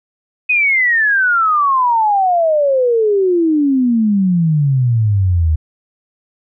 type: exponential sweep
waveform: sine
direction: down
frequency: 2533 to 76 Hz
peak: -10 dBFS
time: 0.49-5.56 s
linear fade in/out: 10 ms
effects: none